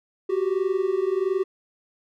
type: tone pair together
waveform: triangle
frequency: 370 / 391.4 Hz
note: F#4 / G4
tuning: 0 / -3 cents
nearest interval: minor second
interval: 97 cents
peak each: -22 dBFS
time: 0.29-1.44 s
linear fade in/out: 10 ms
effects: none